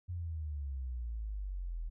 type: exponential sweep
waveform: sine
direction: down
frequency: 90.6 to 39.58 Hz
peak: -36 dBFS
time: 0.08-1.9 s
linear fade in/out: 20 ms
effects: none